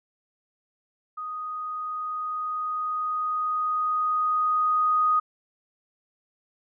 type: tone with level ramp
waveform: sine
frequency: 1244.5 Hz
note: D#6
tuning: in tune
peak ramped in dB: -31 to -18 dBFS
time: 1.17-5.2 s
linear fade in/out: 10 ms
effects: none